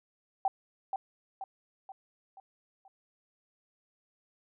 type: tone with echo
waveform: sine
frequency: 774 Hz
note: G5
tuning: 22 cents flat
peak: -24 dBFS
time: 0.45-0.48 s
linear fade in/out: 2 ms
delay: 480 ms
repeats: 5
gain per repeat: -6 dB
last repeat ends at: 2.88 s
effects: none